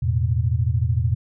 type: chord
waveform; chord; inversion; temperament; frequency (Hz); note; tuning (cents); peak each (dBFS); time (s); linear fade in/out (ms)
sine; E suspended fourth; none; equal with one note detuned; 83.85 / 110 / 123.47; E2 / A2 / B2; +30 / 0 / 0; -22; 0.02-1.15; 10
effects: none